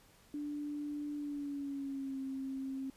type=tone with pitch glide; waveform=sine; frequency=293.4 to 267.5 Hz; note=D4 to C4; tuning=-2 to +38 cents; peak=-37 dBFS; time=0.34-2.9 s; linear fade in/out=2 ms; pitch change=-160 cents; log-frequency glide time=1.16-2.19 s; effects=pink hiss -64 dBFS RMS until 2.96 s + resampled to 32000 Hz